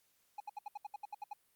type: tone bursts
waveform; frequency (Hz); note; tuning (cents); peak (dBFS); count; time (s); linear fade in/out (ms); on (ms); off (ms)
triangle; 830.6; G#5; 0; -38; 11; 0.38-1.333; 5; 23; 70
effects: white hiss -74 dBFS RMS until 1.55 s + Opus 48 kbps